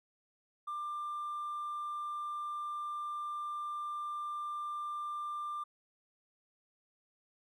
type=tone with hard clipping; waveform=triangle; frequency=1190 Hz; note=D6; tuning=22 cents sharp; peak=-36 dBFS; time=0.67-5.64 s; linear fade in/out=10 ms; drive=2 dB; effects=none